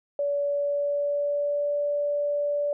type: tone with pitch glide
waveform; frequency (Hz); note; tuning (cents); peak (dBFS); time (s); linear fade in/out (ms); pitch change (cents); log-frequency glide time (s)
sine; 572 to 580.7; D5 to D5; -46 to -20; -23; 0.19-2.73; 2; +26; 0.42-1.75
effects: none